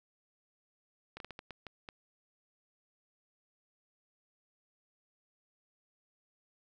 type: slowing click train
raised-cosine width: 0.3 ms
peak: -28 dBFS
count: 8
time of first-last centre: 1.17-1.888 s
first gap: 32 ms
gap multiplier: 1.38
effects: none